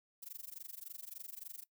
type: noise with amplitude modulation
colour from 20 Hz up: violet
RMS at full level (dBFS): -45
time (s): 0.22-1.64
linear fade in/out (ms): 10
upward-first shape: sine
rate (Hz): 23.5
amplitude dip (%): 100
effects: noise-tail reverb RT60 0.1 s tail -19 dB re dry